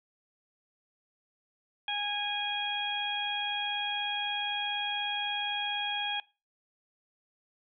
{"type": "harmonic tone", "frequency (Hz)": 823, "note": "G#5", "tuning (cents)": -16, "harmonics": [1, 2, 3, 4], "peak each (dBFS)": [-36, -39, -36, -33], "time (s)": [1.88, 6.2], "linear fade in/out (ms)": 2, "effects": ["noise-tail reverb RT60 0.3 s tail -22 dB re dry"]}